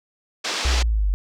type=band-pass noise; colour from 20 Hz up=white; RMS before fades=-26 dBFS; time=0.44-0.83 s; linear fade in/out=10 ms; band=250 to 5700 Hz; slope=24 dB/octave
type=exponential sweep; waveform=sine; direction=down; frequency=65.41 to 47 Hz; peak=-17 dBFS; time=0.65-1.14 s; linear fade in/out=0 ms
effects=none